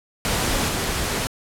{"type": "noise with level steps", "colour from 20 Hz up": "pink", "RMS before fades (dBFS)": [-22, -24], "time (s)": [0.25, 1.27], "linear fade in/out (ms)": 0, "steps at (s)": 0.68, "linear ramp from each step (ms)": 10, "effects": ["low-pass 12000 Hz 12 dB/octave"]}